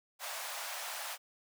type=high-pass noise; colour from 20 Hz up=pink; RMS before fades=-41 dBFS; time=0.19-1.18 s; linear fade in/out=50 ms; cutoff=610 Hz; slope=48 dB/octave; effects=none